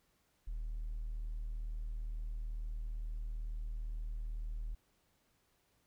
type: tone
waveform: triangle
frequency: 38.89 Hz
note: D#1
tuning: in tune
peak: -34 dBFS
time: 0.47-4.75 s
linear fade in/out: 10 ms
effects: tanh soft clip ceiling -34 dBFS + pink hiss -75 dBFS RMS until 5.86 s